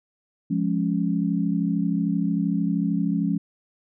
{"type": "chord", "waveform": "sine", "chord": "Db major", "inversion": "first", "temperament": "equal", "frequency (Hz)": [174.61, 207.7, 277.2], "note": ["F3", "Ab3", "Db4"], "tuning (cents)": [0, 0, 0], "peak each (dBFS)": [-24, -25, -26], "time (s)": [0.5, 3.38], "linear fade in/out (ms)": 10, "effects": []}